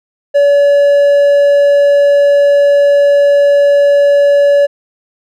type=tone; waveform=triangle; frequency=570 Hz; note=C#5; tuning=48 cents sharp; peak=-3 dBFS; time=0.34-4.67 s; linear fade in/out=20 ms; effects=none